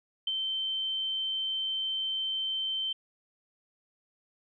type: tone with ADSR envelope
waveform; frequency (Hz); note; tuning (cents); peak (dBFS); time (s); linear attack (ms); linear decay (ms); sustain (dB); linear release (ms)
sine; 3103; G7; -18; -26; 0.27-2.93; 4; 36; -3; 7
effects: none